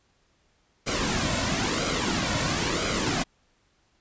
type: noise with flanger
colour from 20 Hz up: pink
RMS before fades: -26 dBFS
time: 0.86-3.24 s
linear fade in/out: 20 ms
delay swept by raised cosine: 1.1 to 2.5 ms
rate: 1 Hz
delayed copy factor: -0.6
effects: pink hiss -67 dBFS RMS until 4 s + resampled to 16000 Hz